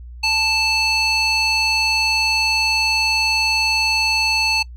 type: tone with band-pass filter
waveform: square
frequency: 880 Hz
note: A5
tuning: in tune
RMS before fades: -18 dBFS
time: 0.23-4.63 s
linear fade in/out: 10 ms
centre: 3600 Hz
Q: 6.3
effects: noise-tail reverb RT60 0.1 s tail -23 dB re dry + added 60 Hz sine -33 dBFS peak until 4.76 s